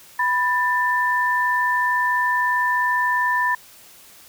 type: tone pair together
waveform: sine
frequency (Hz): 987.8 / 1778.5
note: B5 / A6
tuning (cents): 0 / +18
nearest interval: minor seventh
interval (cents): 1018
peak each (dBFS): -20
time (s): 0.19-3.55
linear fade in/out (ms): 5
effects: white hiss -47 dBFS RMS until 4.28 s